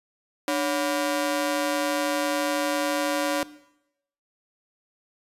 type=ring-modulated tone; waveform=sawtooth; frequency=430 Hz; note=A4; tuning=40 cents flat; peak=-16 dBFS; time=0.48-3.43 s; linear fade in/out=0 ms; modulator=132 Hz; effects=noise-tail reverb RT60 0.8 s tail -18 dB re dry + resampled to 32000 Hz